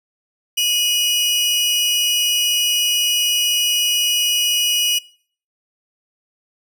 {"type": "tone pair together", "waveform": "sawtooth", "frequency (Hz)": [2489, 2917], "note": ["D#7", "F#7"], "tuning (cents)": [0, -25], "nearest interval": "minor third", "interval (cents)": 275, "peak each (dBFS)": [-22, -13], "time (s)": [0.57, 4.99], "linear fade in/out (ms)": 10, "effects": ["noise-tail reverb RT60 0.5 s tail -23 dB re dry"]}